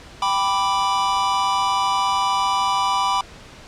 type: chord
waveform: square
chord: G major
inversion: none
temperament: equal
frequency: 784 / 987.8 / 1174.7 Hz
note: G5 / B5 / D6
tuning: 0 / 0 / 0 cents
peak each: -25 / -21 / -24 dBFS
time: 0.22-3.21 s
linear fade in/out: 2 ms
effects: pink hiss -42 dBFS RMS until 3.67 s + low-pass 6000 Hz 12 dB/octave